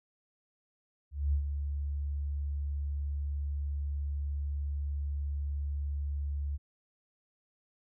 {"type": "tone with ADSR envelope", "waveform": "sine", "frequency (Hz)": 71.6, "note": "D2", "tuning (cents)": -43, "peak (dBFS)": -24, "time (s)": [1.11, 6.58], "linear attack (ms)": 220, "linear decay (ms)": 91, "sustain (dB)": -7, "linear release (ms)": 28, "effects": []}